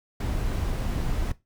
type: noise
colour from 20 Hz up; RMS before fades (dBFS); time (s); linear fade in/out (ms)
brown; -27; 0.2-1.32; 5
effects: noise-tail reverb RT60 0.2 s tail -17 dB re dry